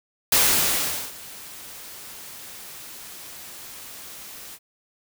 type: noise with ADSR envelope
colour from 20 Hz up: white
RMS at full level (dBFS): -17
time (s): 0.32-4.59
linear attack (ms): 5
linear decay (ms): 790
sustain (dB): -23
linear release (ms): 52
effects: none